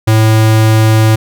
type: tone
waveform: square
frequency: 110 Hz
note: A2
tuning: in tune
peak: -6 dBFS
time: 0.07-1.16 s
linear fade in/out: 10 ms
effects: none